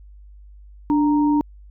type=tone pair together; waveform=sine; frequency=294.3 / 931 Hz; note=D4 / A#5; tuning=+4 / -2 cents; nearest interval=octave + minor sixth; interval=1994 cents; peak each=-15 / -24 dBFS; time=0.9-1.41 s; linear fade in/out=0 ms; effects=added 50 Hz sine -41 dBFS peak until 1.7 s